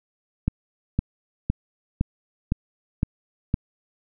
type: click train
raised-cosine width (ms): 5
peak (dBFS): -8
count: 7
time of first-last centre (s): 0.48-3.541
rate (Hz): 1.96
effects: none